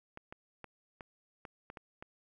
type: clicks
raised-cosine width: 0.5 ms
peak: -30 dBFS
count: 8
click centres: 0.174 / 0.325 / 0.643 / 1.008 / 1.452 / 1.701 / 1.772 / 2.025 s
effects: 11-bit